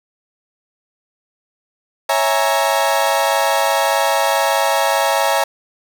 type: chord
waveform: 35% pulse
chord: A# half-diminished seventh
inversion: first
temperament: equal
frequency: 554.4 / 659.3 / 830.6 / 932.3 Hz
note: C#5 / E5 / G#5 / A#5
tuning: 0 / 0 / 0 / 0 cents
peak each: -18 dBFS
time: 2.09-5.44 s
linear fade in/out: 5 ms
effects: none